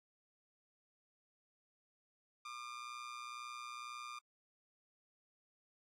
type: tone with amplitude modulation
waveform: sawtooth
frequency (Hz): 1200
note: D6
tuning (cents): +37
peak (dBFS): -39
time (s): 2.45-4.19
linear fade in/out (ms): 5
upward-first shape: sine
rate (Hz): 122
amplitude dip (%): 60
effects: low-pass 7000 Hz 12 dB/octave + AAC 64 kbps